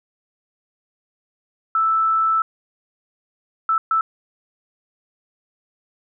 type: tone bursts at uneven times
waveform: sine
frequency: 1318.5 Hz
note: E6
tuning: in tune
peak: -15 dBFS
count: 3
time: 1.75-2.42 / 3.69-3.78 / 3.91-4.01 s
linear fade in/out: 2 ms
effects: none